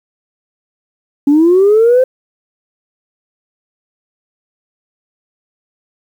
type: linear sweep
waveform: sine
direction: up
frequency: 277.2 to 523.3 Hz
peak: -4 dBFS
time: 1.27-2.04 s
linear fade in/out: 5 ms
effects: tanh soft clip ceiling -2 dBFS + 7-bit